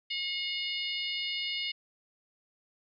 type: harmonic tone with a mistuned harmonic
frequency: 721 Hz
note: F#5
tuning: 45 cents flat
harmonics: 3 / 4 / 5 / 6 / 7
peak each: -37 / -35 / -39 / -40 / -43 dBFS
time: 0.1-1.72 s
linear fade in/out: 10 ms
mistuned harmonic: 7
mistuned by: -29 cents
effects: none